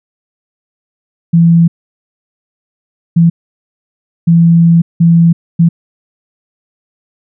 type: tone bursts at uneven times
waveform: sine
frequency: 167.9 Hz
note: E3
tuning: 32 cents sharp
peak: -3 dBFS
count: 5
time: 1.33-1.68 / 3.16-3.3 / 4.27-4.82 / 5-5.33 / 5.59-5.69 s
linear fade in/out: 10 ms
effects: none